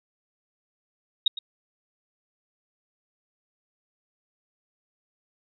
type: tone with echo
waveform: sine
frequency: 3740 Hz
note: A#7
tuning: 5 cents sharp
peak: -16 dBFS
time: 1.26-1.28 s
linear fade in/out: 5 ms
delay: 110 ms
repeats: 1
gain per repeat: -14 dB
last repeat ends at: 1.39 s
effects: none